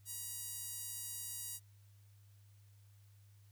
sawtooth tone with high-pass filter, 957 Hz, A#5, 45 cents sharp, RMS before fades -45 dBFS, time 0.05-1.6 s, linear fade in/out 50 ms, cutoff 8500 Hz, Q 1, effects added 101 Hz sine -60 dBFS peak until 3.51 s + white hiss -74 dBFS RMS until 3.51 s

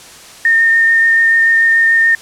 sine tone with vibrato, 1824 Hz, A#6, 38 cents flat, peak -7 dBFS, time 0.45-2.15 s, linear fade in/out 2 ms, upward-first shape sine, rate 6.9 Hz, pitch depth 11 cents each way, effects white hiss -36 dBFS RMS until 2.21 s + low-pass 9000 Hz 12 dB/octave

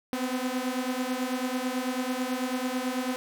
sawtooth beating tone pair, 249.8 / 258.9 Hz, B3 / C4, +20 / -18 cents, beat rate 9.1 Hz, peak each -27 dBFS, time 0.13-3.16 s, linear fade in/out 0 ms, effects none

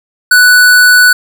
square tone, 1484 Hz, F#6, 5 cents sharp, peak -3 dBFS, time 0.31-1.13 s, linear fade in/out 5 ms, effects 7-bit

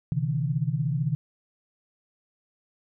sine tone cluster, 127.4 / 145.1 / 160.9 Hz, C3 / D3 / E3, -46 / -21 / -42 cents, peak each -28 dBFS, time 0.12-1.15 s, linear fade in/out 0 ms, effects none

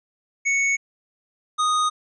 square tone pair in turn, 2217 / 1241.4 Hz, C#7 / D#6, 0 / -4 cents, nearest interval minor seventh, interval 1004 cents, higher first, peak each -19 dBFS, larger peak neither, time 0.45-0.77 / 1.58-1.9 s, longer neither, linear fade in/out 20 ms, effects resampled to 22050 Hz

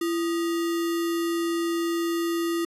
sine tone with sample-and-hold, 337.1 Hz, E4, 39 cents sharp, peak -23 dBFS, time 0.01-2.65 s, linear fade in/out 5 ms, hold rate 1575 Hz, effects resampled to 32000 Hz

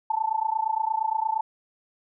sine tone with amplitude modulation, 880 Hz, A5, in tune, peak -19 dBFS, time 0.1-1.41 s, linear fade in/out 5 ms, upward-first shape sine, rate 28.6 Hz, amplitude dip 90%, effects none

